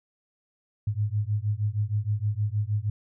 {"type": "beating tone pair", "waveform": "sine", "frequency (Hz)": [101.9, 108.3], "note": ["G#2", "A2"], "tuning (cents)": [-32, -27], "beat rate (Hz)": 6.4, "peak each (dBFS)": -27, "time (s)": [0.87, 2.9], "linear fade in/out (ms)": 5, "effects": []}